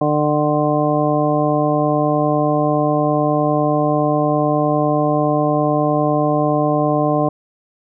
harmonic tone, 149.6 Hz, D3, 32 cents sharp, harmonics 1 / 2 / 3 / 4 / 5 / 7, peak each -21 / -19 / -23 / -19 / -21 / -24 dBFS, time 0.01-7.29 s, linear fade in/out 5 ms, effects none

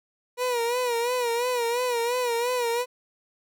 30% pulse tone with vibrato, 483 Hz, B4, 39 cents flat, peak -21 dBFS, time 0.37-2.86 s, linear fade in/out 50 ms, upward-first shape sine, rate 2.9 Hz, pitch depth 74 cents each way, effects none

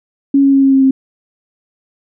sine tone with pitch steps, 277.2 / 275 / 272.8 / 270.6 / 268.4 / 266.2 Hz, C#4 / C#4 / C#4 / C#4 / C4 / C4, 0 / -14 / -28 / -42 / +44 / +30 cents, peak -6 dBFS, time 0.34-0.91 s, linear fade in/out 5 ms, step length 95 ms, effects none

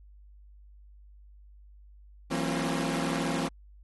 sawtooth tone cluster, 166.5 / 188.4 / 232.6 / 269.9 / 345.7 Hz, E3 / F#3 / A#3 / C#4 / F4, +18 / +32 / -4 / -46 / -18 cents, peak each -29 / -34 / -31 / -28 / -35 dBFS, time 2.3-3.49 s, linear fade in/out 20 ms, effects added 50 Hz sine -50 dBFS peak until 3.83 s + AAC 32 kbps

